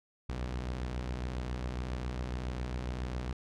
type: beating tone pair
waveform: sawtooth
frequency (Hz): 61.74 / 69.04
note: B1 / C#2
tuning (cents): 0 / -6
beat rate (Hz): 7.3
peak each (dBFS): -31 / -39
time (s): 0.29-3.33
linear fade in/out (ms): 5
effects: low-pass 6000 Hz 12 dB/octave